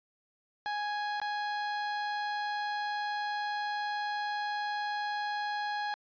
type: tone with dropouts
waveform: 30% pulse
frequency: 830.6 Hz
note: G#5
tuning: in tune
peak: -29 dBFS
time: 0.66-5.94 s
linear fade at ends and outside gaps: 0 ms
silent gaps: 1.2-1.216 s
effects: resampled to 11025 Hz